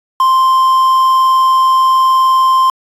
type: tone with quantisation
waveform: triangle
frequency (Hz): 1046.5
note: C6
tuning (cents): 0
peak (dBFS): -5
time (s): 0.2-2.7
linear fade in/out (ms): 2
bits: 5
effects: resampled to 32000 Hz